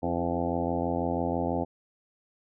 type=harmonic tone with a mistuned harmonic; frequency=86.1 Hz; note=F2; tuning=24 cents flat; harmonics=1 / 2 / 3 / 4 / 5 / 6 / 7 / 8 / 9 / 10; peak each=-36 / -35 / -32 / -35 / -38 / -34 / -38 / -35 / -36 / -39 dBFS; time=0.02-1.65 s; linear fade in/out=20 ms; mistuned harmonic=4; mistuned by=-38 cents; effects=none